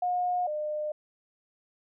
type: tone pair in turn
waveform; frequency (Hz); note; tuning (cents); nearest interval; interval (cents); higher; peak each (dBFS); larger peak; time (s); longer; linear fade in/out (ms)
sine; 719 / 604.6; F#5 / D#5; -50 / -50; minor third; 300; first; -25 / -29; first; 0.02-0.47 / 0.47-0.92; neither; 5
effects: none